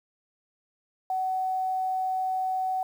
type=tone with quantisation; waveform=sine; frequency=751 Hz; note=F#5; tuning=26 cents sharp; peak=-25 dBFS; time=1.1-2.83 s; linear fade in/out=2 ms; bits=9; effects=none